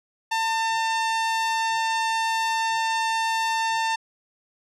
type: tone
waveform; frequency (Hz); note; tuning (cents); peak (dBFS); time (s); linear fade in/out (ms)
sawtooth; 899; A5; +37; -18; 0.31-3.96; 10
effects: low-pass 7000 Hz 12 dB/octave